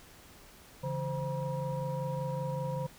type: tone cluster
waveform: sine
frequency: 141.1 / 166.3 / 520 / 959 Hz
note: C#3 / E3 / C5 / A#5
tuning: +31 / +16 / -11 / +49 cents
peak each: -34 / -39 / -36 / -40 dBFS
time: 0.83-2.87 s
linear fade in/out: 10 ms
effects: tanh soft clip ceiling -24 dBFS + pink hiss -55 dBFS RMS until 2.98 s